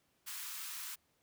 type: high-pass noise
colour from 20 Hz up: white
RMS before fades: -44 dBFS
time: 0.26-0.96 s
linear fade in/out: 20 ms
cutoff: 960 Hz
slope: 48 dB/octave
effects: pink hiss -75 dBFS RMS until 1.22 s + high-pass 80 Hz 12 dB/octave